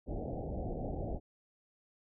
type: low-pass noise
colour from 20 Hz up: pink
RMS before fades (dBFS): -38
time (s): 0.06-1.2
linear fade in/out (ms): 50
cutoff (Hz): 780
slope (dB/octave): 96
effects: none